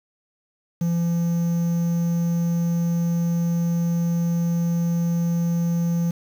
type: tone with quantisation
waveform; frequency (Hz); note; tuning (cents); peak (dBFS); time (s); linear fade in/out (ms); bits
triangle; 170; F3; -46; -17; 0.81-6.11; 5; 7
effects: none